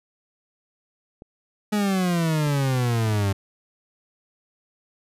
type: clicks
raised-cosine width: 2 ms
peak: -28 dBFS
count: 5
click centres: 1.221 / 2.471 / 2.762 / 3.068 / 3.133 s
type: exponential sweep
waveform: 40% pulse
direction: down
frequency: 212.7 to 96.7 Hz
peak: -19 dBFS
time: 1.72-3.33 s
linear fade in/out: 10 ms
effects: resampled to 32000 Hz